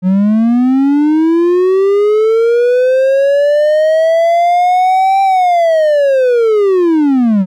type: linear two-way sweep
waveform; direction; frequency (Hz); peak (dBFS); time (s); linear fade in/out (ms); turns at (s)
triangle; up then down; 180 to 784 to 180; -5; 0.02-7.46; 50; 5.22
effects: none